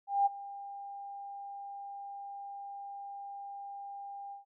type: tone with ADSR envelope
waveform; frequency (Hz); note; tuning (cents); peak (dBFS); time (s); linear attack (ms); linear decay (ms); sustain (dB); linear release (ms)
sine; 800; G5; +35; -22; 0.07-4.45; 190; 19; -19; 130
effects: none